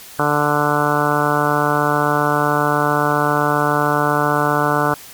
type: harmonic tone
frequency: 147.4 Hz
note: D3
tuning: 7 cents sharp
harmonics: 1 / 2 / 3 / 4 / 5 / 6 / 7 / 8 / 9 / 10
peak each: -23 / -23 / -23 / -23 / -23 / -23 / -23 / -23 / -23 / -23 dBFS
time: 0.19-4.94 s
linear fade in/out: 2 ms
effects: white hiss -38 dBFS RMS until 5.13 s + MP3 96 kbps